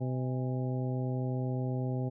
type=harmonic tone with a mistuned harmonic; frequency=127.9 Hz; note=C3; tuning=39 cents flat; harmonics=1 / 2 / 3 / 4 / 5 / 6; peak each=-31 / -37 / -41 / -43 / -45 / -47 dBFS; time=0-2.1 s; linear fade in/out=20 ms; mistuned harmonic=6; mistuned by=+100 cents; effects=none